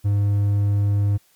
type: tone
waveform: triangle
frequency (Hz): 101.6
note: G#2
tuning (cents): -38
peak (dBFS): -14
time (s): 0.04-1.18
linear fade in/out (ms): 20
effects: white hiss -59 dBFS RMS until 1.35 s + MP3 96 kbps